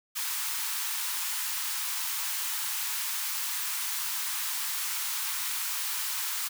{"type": "high-pass noise", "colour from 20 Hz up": "white", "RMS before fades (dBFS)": -32, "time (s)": [0.15, 6.49], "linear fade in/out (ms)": 20, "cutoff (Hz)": 840, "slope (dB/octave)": 96, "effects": []}